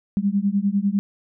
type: beating tone pair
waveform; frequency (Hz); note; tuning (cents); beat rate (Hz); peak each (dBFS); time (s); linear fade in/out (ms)
sine; 195.3 / 205.3; G3 / G#3; -6 / -20; 10; -21; 0.17-0.99; 0
effects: none